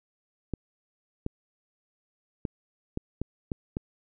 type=clicks; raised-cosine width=3 ms; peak=-17 dBFS; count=7; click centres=0.537 / 1.264 / 2.452 / 2.974 / 3.216 / 3.518 / 3.769 s; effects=none